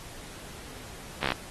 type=slowing click train; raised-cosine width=0.3 ms; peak=-11 dBFS; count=7; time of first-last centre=1.23-1.321 s; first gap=14 ms; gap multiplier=1.03; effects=pink hiss -45 dBFS RMS until 1.5 s + AAC 32 kbps